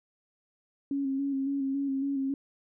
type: tone with vibrato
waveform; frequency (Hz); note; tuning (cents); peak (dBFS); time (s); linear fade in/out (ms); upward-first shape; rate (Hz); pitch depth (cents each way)
sine; 274.2; C#4; -19; -27; 0.91-2.34; 2; square; 3.6; 28
effects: none